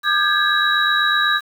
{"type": "tone cluster", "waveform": "sine", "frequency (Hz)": [1204, 1594, 1682, 3876], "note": ["D6", "G6", "G#6", "B7"], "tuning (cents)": [43, 28, 22, -33], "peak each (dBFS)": -20, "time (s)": [0.03, 1.41], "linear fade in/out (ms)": 50, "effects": ["7-bit"]}